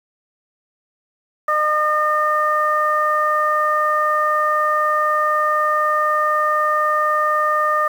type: harmonic tone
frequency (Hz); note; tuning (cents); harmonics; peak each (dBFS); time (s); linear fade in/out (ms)
608; D#5; -40; 1 / 2 / 3; -22 / -16 / -24; 1.48-7.88; 5
effects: 7-bit